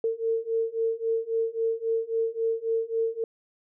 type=beating tone pair; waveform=sine; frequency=451.3 / 455 Hz; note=A4 / A#4; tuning=+44 / -42 cents; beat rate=3.7 Hz; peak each=-28 / -27 dBFS; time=0.04-3.24 s; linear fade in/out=2 ms; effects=none

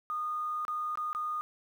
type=tone with dropouts; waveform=sine; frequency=1227 Hz; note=D#6; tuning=25 cents flat; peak=-31 dBFS; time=0.1-1.41 s; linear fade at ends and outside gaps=0 ms; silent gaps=0.651-0.681 / 0.955-0.974 / 1.13-1.149 s; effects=10-bit

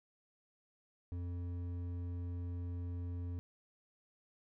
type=tone with hard clipping; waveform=triangle; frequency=88 Hz; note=F2; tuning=14 cents sharp; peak=-40 dBFS; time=1.12-3.39 s; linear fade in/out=0 ms; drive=12 dB; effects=none

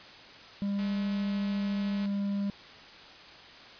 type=tone; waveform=triangle; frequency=200.3 Hz; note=G3; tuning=38 cents sharp; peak=-26 dBFS; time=0.62-2.5 s; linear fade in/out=0 ms
type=click train; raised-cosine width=0.2 ms; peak=-28 dBFS; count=272; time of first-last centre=0.79-2.056 s; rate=214 Hz
effects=white hiss -49 dBFS RMS until 3.79 s + resampled to 11025 Hz

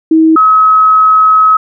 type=tone pair in turn; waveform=sine; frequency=320 / 1280 Hz; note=D#4 / D#6; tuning=+49 / +49 cents; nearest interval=2 octaves; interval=2400 cents; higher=second; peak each=-3 dBFS; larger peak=neither; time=0.11-0.36 / 0.36-1.57 s; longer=second; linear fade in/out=5 ms; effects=none

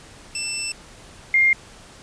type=tone pair in turn; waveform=5% pulse / sine; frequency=2667 / 2117 Hz; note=E7 / C7; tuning=+20 / +20 cents; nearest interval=major third; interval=400 cents; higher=first; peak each=-13 dBFS; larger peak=neither; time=0.35-0.72 / 1.34-1.53 s; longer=first; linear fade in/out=2 ms; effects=pink hiss -45 dBFS RMS until 2.02 s + resampled to 22050 Hz

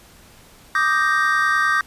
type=chord; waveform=triangle; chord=Eb major seventh; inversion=third; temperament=equal; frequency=1174.7 / 1244.5 / 1568 / 1864.7 Hz; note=D6 / Eb6 / G6 / Bb6; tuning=0 / 0 / 0 / 0 cents; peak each=-20 / -21 / -18 / -20 dBFS; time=0.75-1.81 s; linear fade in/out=2 ms; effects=pink hiss -48 dBFS RMS until 1.86 s + resampled to 32000 Hz

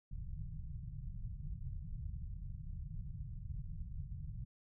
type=low-pass noise; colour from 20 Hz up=pink; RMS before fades=-44 dBFS; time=0.11-4.45 s; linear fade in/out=10 ms; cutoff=160 Hz; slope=48 dB/octave; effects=none

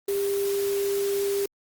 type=tone in noise; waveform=sine; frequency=399.2 Hz; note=G4; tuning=32 cents sharp; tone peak=-23 dBFS; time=0.08-1.46 s; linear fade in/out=5 ms; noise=white; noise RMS=-36 dBFS; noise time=0.08-1.46 s; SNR=+10 dB; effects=Opus 32 kbps

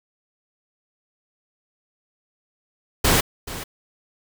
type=noise with echo; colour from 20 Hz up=pink; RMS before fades=-17 dBFS; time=3.04-3.21 s; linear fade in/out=10 ms; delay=430 ms; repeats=1; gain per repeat=-15 dB; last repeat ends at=3.64 s; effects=none

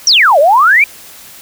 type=exponential two-way sweep; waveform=sine; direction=down then up; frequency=6030 to 545 to 2450 Hz; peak=-4 dBFS; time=0.07-0.84 s; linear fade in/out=2 ms; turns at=0.39 s; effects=white hiss -35 dBFS RMS until 1.41 s

